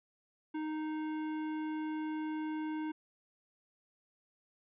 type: tone with tanh clipping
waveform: sine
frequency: 310 Hz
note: D#4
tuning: 6 cents flat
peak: -37 dBFS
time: 0.54-2.92 s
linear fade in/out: 10 ms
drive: 16 dB
effects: resampled to 8000 Hz